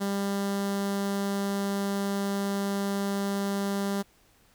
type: tone with notch filter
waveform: sawtooth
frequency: 198.9 Hz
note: G3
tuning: 25 cents sharp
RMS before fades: -29 dBFS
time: 0-4.03 s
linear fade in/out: 20 ms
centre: 2400 Hz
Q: 2
effects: pink hiss -62 dBFS RMS until 4.54 s